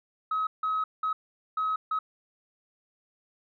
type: tone bursts at uneven times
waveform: sine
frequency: 1276 Hz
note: D#6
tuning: 43 cents sharp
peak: -24 dBFS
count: 5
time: 0.31-0.47 / 0.63-0.84 / 1.03-1.13 / 1.57-1.76 / 1.91-1.99 s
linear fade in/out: 5 ms
effects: tanh soft clip ceiling -22 dBFS